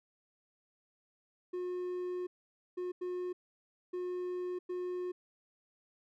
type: tone bursts at uneven times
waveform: triangle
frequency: 360.5 Hz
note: F#4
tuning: 45 cents flat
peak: -33 dBFS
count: 5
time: 1.53-2.27 / 2.77-2.92 / 3.01-3.33 / 3.93-4.59 / 4.69-5.12 s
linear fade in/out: 10 ms
effects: none